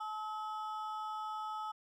triangle ring-modulated tone, 1074 Hz, C6, 45 cents sharp, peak -33 dBFS, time 0-1.72 s, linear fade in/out 10 ms, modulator 212 Hz, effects none

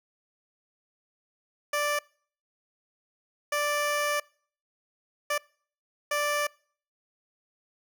15% pulse tone bursts at uneven times, 587.3 Hz, D5, in tune, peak -19 dBFS, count 4, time 1.73-1.99 / 3.52-4.2 / 5.3-5.38 / 6.11-6.47 s, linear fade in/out 5 ms, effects noise-tail reverb RT60 0.5 s tail -25 dB re dry

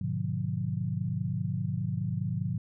sine chord, G# diminished seventh, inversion none, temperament just, 103.83 / 124.59 / 149.51 / 179.41 Hz, G#2 / B2 / D3 / F3, 0 / +16 / +31 / +47 cents, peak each -34 dBFS, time 0.01-2.58 s, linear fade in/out 5 ms, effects none

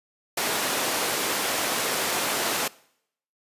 pink high-pass noise, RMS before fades -26 dBFS, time 0.37-2.68 s, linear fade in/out 5 ms, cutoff 350 Hz, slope 12 dB/octave, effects noise-tail reverb RT60 0.7 s tail -22 dB re dry + resampled to 32000 Hz

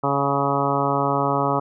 harmonic tone, 140 Hz, C#3, 18 cents sharp, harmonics 1 / 2 / 3 / 4 / 5 / 6 / 7 / 8 / 9, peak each -27 / -27 / -27 / -27 / -27 / -27 / -27 / -27 / -27 dBFS, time 0.03-1.6 s, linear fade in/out 10 ms, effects none

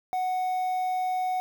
triangle tone with quantisation, 740 Hz, F#5, in tune, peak -23 dBFS, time 0.13-1.4 s, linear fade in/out 0 ms, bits 8, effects none

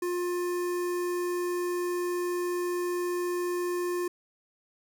square tone with notch filter, 354.1 Hz, F4, 24 cents sharp, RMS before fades -30 dBFS, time 0.02-4.08 s, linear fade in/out 5 ms, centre 3500 Hz, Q 1, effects none

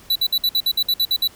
square tone bursts, 3958 Hz, B7, 3 cents sharp, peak -16 dBFS, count 11, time 0.1-1.276 s, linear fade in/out 5 ms, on 56 ms, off 56 ms, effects pink hiss -47 dBFS RMS until 1.35 s

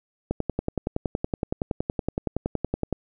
click train, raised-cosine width 2 ms, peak -11 dBFS, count 29, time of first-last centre 0.31-2.927 s, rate 10.7 Hz, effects none

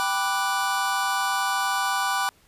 square chord, G major seventh, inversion none, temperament equal, 784 / 987.8 / 1174.7 / 1480 Hz, G5 / B5 / D6 / F#6, 0 / 0 / 0 / 0 cents, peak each -29 dBFS, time 0-2.29 s, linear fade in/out 0 ms, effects pink hiss -59 dBFS RMS until 2.47 s + resampled to 32000 Hz

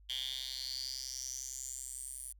10% pulse tone with high-pass filter sweep, 130.81 Hz, C3, in tune, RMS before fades -42 dBFS, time 0.09-2.33 s, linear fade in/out 10 ms, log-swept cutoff 3200 to 9900 Hz, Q 7.4, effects added 50 Hz sine -57 dBFS peak until 2.39 s

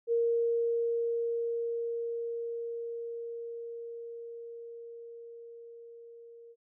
sine tone with level ramp, 466.2 Hz, A#4, in tune, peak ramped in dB -24 to -49 dBFS, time 0.07-6.56 s, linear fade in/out 50 ms, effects none

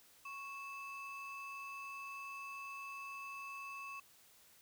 triangle ring-modulated tone, 1864.7 Hz, A#6, in tune, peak -40 dBFS, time 0.25-4 s, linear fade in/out 5 ms, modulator 759 Hz, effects white hiss -65 dBFS RMS until 4.61 s

